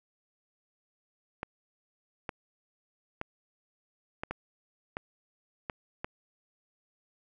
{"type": "clicks", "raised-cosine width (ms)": 0.5, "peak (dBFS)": -19, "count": 8, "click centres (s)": [1.431, 2.292, 3.214, 4.235, 4.31, 4.969, 5.698, 6.045], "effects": []}